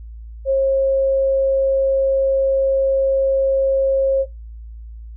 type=tone; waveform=sine; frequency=539 Hz; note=C#5; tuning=49 cents flat; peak=-13 dBFS; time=0.45-4.26 s; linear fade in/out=50 ms; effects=noise-tail reverb RT60 0.2 s tail -24 dB re dry + added 56 Hz sine -32 dBFS peak until 5.16 s